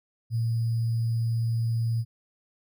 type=tone with sample-and-hold; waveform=sine; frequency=114.8 Hz; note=A#2; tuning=26 cents flat; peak=-23 dBFS; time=0.3-2.05 s; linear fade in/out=50 ms; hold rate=4900 Hz; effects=none